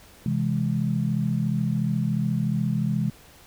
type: chord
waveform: sine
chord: C augmented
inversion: none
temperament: equal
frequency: 130.81 / 164.81 / 207.7 Hz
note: C3 / E3 / G#3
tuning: 0 / 0 / 0 cents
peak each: -26 dBFS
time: 0.26-3.1 s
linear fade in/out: 2 ms
effects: pink hiss -51 dBFS RMS until 3.46 s